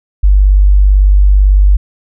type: tone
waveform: sine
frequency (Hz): 49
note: G1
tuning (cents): 0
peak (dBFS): -3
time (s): 0.23-1.77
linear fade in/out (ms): 10
effects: none